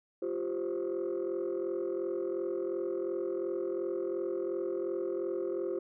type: chord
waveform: sine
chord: F suspended second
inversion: none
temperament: equal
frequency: 349.2 / 392 / 523.3 Hz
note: F4 / G4 / C5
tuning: 0 / 0 / 0 cents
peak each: -33 / -34 / -36 dBFS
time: 0.22-5.79 s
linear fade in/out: 5 ms
effects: tanh soft clip ceiling -27 dBFS